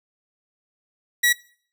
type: tone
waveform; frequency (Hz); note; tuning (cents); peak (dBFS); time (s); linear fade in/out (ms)
sawtooth; 1928; B6; -42; -12; 1.23-1.33; 10
effects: noise-tail reverb RT60 0.5 s tail -20 dB re dry